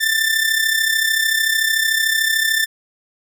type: tone with amplitude modulation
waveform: sawtooth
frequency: 1779 Hz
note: A6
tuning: 19 cents sharp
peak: -9 dBFS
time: 0-2.66 s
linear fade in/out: 20 ms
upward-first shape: sine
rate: 33.5 Hz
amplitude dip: 60%
effects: none